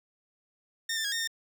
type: tone with pitch steps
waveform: 15% pulse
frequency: 1825 / 1781 / 1650 / 1833 / 1821 Hz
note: A#6 / A6 / G#6 / A#6 / A#6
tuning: -37 / +21 / -12 / -30 / -41 cents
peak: -23 dBFS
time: 0.89-1.275 s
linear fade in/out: 5 ms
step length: 77 ms
effects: none